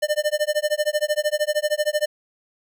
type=tone with tremolo; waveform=square; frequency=600 Hz; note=D5; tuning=37 cents sharp; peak=-17 dBFS; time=0.02-2.06 s; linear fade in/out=10 ms; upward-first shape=sine; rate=13 Hz; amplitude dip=100%; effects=none